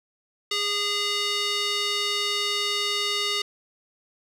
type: tone with band-pass filter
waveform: square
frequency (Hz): 410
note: G#4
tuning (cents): -22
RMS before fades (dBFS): -26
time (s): 0.51-3.42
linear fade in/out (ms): 5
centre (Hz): 3800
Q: 1.8
effects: none